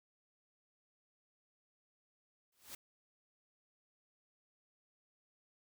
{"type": "noise with exponential growth", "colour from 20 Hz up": "white", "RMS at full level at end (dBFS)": -44, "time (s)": [2.52, 2.75], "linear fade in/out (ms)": 5, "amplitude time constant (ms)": 49, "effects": []}